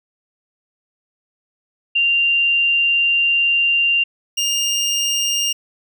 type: tone pair in turn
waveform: sine / 25% pulse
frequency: 2781 / 2817 Hz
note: F7 / F7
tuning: -8 / +14 cents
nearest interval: unison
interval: 22 cents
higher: second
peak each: -13 dBFS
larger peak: neither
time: 1.95-4.04 / 4.37-5.53 s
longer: first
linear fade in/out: 10 ms
effects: none